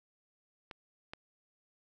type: clicks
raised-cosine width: 0.3 ms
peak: -28 / -26 dBFS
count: 2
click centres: 0.712 / 1.135 s
effects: none